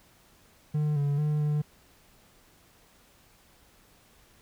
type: tone with pitch steps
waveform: triangle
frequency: 150.5 / 143 / 150.5 / 149.2 Hz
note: D3 / D3 / D3 / D3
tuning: +43 / -46 / +43 / +28 cents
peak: -22 dBFS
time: 0.74-1.62 s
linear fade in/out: 10 ms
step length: 220 ms
effects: pink hiss -60 dBFS RMS until 4.41 s